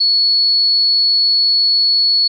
sine tone, 4394 Hz, C#8, 16 cents flat, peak -10 dBFS, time 0-2.28 s, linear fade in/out 10 ms, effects none

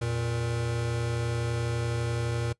square tone cluster, 85.5 / 117.4 / 472.6 Hz, F2 / A#2 / A#4, -36 / +13 / +24 cents, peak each -37 / -29 / -37 dBFS, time 0.01-2.53 s, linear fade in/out 10 ms, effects noise-tail reverb RT60 0.1 s tail -21 dB re dry + resampled to 24000 Hz

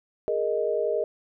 sine chord, Ab suspended second, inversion none, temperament equal, 415.3 / 466.2 / 622.3 Hz, Ab4 / Bb4 / Eb5, 0 / 0 / 0 cents, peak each -28 / -27 / -27 dBFS, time 0.28-1.04 s, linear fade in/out 0 ms, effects none

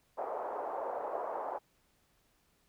pink band-pass noise, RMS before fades -38 dBFS, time 0.17-1.59 s, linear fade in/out 20 ms, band 530 to 920 Hz, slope 24 dB/octave, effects pink hiss -72 dBFS RMS until 2.68 s

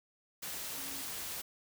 sine tone in noise, 272 Hz, C#4, 33 cents flat, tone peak -51 dBFS, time 0.77-1.02 s, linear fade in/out 10 ms, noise white, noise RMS -41 dBFS, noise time 0.42-1.42 s, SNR -13 dB, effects none

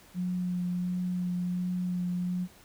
sine tone with vibrato, 179.4 Hz, F3, 47 cents sharp, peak -28 dBFS, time 0.14-2.48 s, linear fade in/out 50 ms, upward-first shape sine, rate 1.4 Hz, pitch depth 13 cents each way, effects pink hiss -56 dBFS RMS until 2.64 s

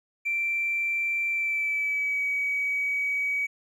triangle tone with pitch glide, 2349 to 2269 Hz, D7 to C#7, 0 to +40 cents, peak -21 dBFS, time 0.25-3.47 s, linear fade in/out 20 ms, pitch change -60 cents, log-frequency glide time 1.29-2.22 s, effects tanh soft clip ceiling -22 dBFS

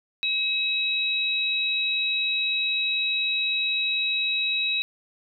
sine tone pair together, 2565 / 3843 Hz, E7 / B7, -48 / -48 cents, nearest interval perfect fifth, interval 700 cents, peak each -25 dBFS, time 0.23-4.82 s, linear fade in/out 0 ms, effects none

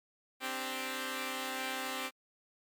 5% pulse chord, C suspended second, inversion none, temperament equal, 261.6 / 293.7 / 392 Hz, C4 / D4 / G4, 0 / 0 / 0 cents, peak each -26 / -32 / -31 dBFS, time 0.4-2.11 s, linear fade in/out 50 ms, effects MP3 96 kbps

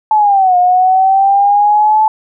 sine linear two-way sweep, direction down then up, 873 to 714 to 873 Hz, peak -6 dBFS, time 0.11-2.08 s, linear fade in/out 2 ms, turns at 0.57 s, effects none

